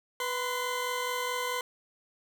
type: tone pair together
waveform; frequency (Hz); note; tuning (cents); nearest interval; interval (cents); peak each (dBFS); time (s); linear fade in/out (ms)
20% pulse; 493.9 / 1032.4; B4 / C6; 0 / -23; octave + minor second; 1277; -28; 0.2-1.61; 2
effects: none